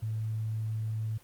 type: tone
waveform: sine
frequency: 110 Hz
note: A2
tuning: in tune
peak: -30 dBFS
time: 0.02-1.18 s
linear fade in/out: 10 ms
effects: pink hiss -58 dBFS RMS until 1.23 s + Opus 24 kbps